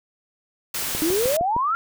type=noise; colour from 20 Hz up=white; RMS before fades=-27 dBFS; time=0.74-1.37 s; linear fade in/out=5 ms
type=click train; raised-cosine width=2 ms; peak=-16 dBFS; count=5; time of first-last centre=0.95-1.564 s; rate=6.51 Hz
type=exponential sweep; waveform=sine; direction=up; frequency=303.2 to 1403 Hz; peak=-19 dBFS; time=1.02-1.75 s; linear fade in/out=0 ms
effects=none